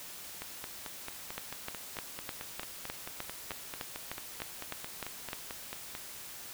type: two click trains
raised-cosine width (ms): 0.3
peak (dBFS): -23 / -20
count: 26 / 14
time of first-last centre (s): 0.42-5.951 / 1.38-5.331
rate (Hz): 4.52 / 3.29
effects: white hiss -46 dBFS RMS until 6.53 s